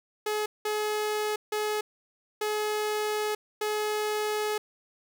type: tone bursts at uneven times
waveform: sawtooth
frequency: 424.2 Hz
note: G#4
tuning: 37 cents sharp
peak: -23 dBFS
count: 5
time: 0.26-0.46 / 0.65-1.36 / 1.52-1.81 / 2.41-3.35 / 3.61-4.58 s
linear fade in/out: 5 ms
effects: none